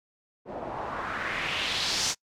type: noise with low-pass filter sweep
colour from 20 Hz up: white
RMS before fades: -31 dBFS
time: 0.45-2.15 s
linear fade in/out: 50 ms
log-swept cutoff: 550 to 6500 Hz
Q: 2.2
effects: noise-tail reverb RT60 0.1 s tail -25 dB re dry